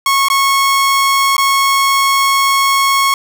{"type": "tone with dropouts", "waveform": "sawtooth", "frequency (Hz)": 1097, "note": "C#6", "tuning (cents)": -18, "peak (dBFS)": -6, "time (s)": [0.06, 3.14], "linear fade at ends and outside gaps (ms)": 2, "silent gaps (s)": [[0.285, 0.3], [1.367, 1.38]], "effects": []}